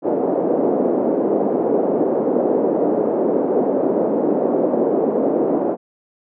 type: band-pass noise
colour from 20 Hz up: white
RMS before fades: -18 dBFS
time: 0.02-5.77 s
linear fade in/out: 50 ms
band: 240 to 550 Hz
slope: 24 dB/octave
effects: none